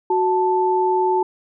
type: tone pair together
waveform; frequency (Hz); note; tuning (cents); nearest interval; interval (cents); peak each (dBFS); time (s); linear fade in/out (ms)
sine; 370 / 880; F#4 / A5; 0 / 0; octave + minor third; 1500; -18; 0.1-1.23; 5
effects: none